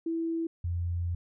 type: tone pair in turn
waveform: sine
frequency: 329.6 / 86.6 Hz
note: E4 / F2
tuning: 0 / -14 cents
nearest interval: octave + major seventh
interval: 2314 cents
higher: first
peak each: -28 dBFS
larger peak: neither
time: 0.06-0.47 / 0.64-1.15 s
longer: second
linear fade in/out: 5 ms
effects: none